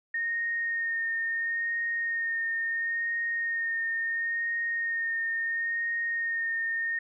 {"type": "tone with vibrato", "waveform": "sine", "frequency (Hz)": 1844, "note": "A#6", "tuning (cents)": -19, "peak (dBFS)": -27, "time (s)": [0.14, 6.99], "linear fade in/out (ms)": 5, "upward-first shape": "sine", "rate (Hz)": 0.73, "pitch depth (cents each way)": 14, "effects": []}